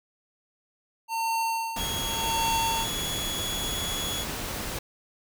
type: tone with tremolo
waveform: square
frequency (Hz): 907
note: A#5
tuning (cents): -48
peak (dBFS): -25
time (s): 1.08-2.87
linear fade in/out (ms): 50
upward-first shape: sine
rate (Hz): 0.86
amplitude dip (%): 85
type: noise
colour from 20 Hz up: pink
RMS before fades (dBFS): -33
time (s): 1.76-4.79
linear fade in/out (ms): 5
type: tone with pitch glide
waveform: sawtooth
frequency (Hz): 3305 to 3369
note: G#7 to G#7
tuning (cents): -9 to +24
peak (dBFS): -28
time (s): 1.76-4.26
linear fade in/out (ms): 50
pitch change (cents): +33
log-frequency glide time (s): 1.91-2.7
effects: none